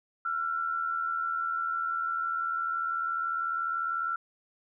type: tone pair together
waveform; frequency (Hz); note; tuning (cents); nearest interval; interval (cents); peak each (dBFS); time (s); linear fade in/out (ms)
sine; 1347 / 1427.1; E6 / F6; +37 / +37; minor second; 100; -29 / -35; 0.25-4.16; 5
effects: none